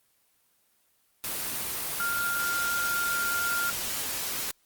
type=tone in noise; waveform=sine; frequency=1396.9 Hz; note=F6; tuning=in tune; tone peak=-27 dBFS; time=2-3.7 s; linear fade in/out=0 ms; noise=white; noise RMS=-32 dBFS; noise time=1.24-4.51 s; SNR=+2 dB; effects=white hiss -68 dBFS RMS until 4.65 s + Opus 24 kbps